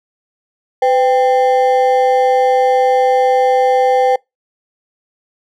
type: ring-modulated tone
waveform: triangle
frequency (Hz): 647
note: E5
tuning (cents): -32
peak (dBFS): -4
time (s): 0.82-4.16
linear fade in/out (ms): 5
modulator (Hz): 141
effects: noise-tail reverb RT60 0.2 s tail -26 dB re dry